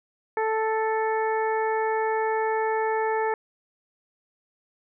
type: harmonic tone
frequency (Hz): 440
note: A4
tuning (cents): 0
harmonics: 1 / 2 / 3 / 4 / 5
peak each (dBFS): -25 / -26 / -36 / -33 / -39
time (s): 0.37-3.34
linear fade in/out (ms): 2
effects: none